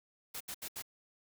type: noise bursts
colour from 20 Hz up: white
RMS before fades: -42 dBFS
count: 4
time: 0.34-0.823 s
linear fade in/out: 10 ms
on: 66 ms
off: 73 ms
effects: none